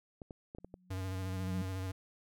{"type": "clicks", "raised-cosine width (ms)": 2, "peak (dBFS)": -32, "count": 6, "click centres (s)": [0.218, 0.308, 0.549, 0.585, 0.646, 0.741]}
{"type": "tone with exponential growth", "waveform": "sine", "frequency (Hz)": 182.3, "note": "F#3", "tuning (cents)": -25, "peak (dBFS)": -33, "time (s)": [0.6, 1.62], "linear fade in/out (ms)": 5, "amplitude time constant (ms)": 220}
{"type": "tone with vibrato", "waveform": "square", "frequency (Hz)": 94.2, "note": "F#2", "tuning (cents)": 32, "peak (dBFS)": -37, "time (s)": [0.9, 1.92], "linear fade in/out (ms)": 10, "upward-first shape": "square", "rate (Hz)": 14, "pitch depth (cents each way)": 24}
{"effects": []}